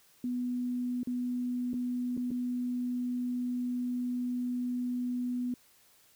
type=tone with dropouts; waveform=sine; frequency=246.9 Hz; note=B3; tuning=in tune; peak=-30 dBFS; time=0.24-5.54 s; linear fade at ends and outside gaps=2 ms; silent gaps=1.032-1.072 / 1.733-1.74 / 2.168-2.175 / 2.307-2.314 s; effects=white hiss -63 dBFS RMS until 6.15 s